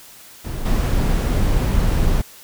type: noise with level steps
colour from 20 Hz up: brown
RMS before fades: -25 / -17 dBFS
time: 0.44-2.22 s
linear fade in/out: 10 ms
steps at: 0.65 s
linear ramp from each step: 10 ms
effects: white hiss -43 dBFS RMS until 2.43 s